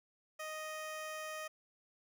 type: tone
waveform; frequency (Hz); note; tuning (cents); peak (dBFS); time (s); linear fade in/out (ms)
15% pulse; 622.3; D#5; 0; -35; 0.39-1.48; 10
effects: none